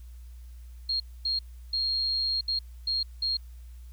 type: tone bursts at uneven times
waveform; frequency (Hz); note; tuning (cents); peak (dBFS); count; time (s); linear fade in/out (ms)
sine; 4245; C8; +24; -25; 6; 0.89-1 / 1.25-1.39 / 1.73-2.41 / 2.48-2.59 / 2.87-3.03 / 3.22-3.37; 5
effects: added 60 Hz sine -42 dBFS peak until 3.92 s + white hiss -64 dBFS RMS until 3.92 s